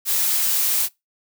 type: noise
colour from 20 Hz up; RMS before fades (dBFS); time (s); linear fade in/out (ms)
blue; -20; 0.05-0.89; 50
effects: noise-tail reverb RT60 0.2 s tail -23 dB re dry